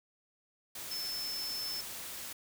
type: tone in noise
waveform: sine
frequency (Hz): 5280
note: E8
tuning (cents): +2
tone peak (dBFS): -36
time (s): 0.91-1.81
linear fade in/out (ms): 5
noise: white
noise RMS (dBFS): -43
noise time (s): 0.75-2.33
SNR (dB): +4
effects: none